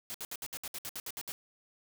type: noise bursts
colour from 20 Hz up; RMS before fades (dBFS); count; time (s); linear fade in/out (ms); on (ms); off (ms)
white; -40; 12; 0.1-1.32; 0; 43; 64
effects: none